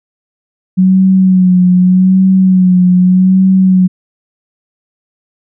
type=tone with vibrato; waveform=sine; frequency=185 Hz; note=F#3; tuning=in tune; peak=-4 dBFS; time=0.77-3.88 s; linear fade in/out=20 ms; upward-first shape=sine; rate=0.83 Hz; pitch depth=41 cents each way; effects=none